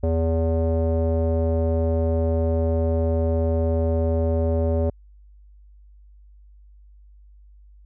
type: tone with low-pass filter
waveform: square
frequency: 81.7 Hz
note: E2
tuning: 15 cents flat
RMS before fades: -21 dBFS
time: 0.03-4.9 s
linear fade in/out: 5 ms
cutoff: 540 Hz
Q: 4.1
effects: added 50 Hz sine -46 dBFS peak until 7.85 s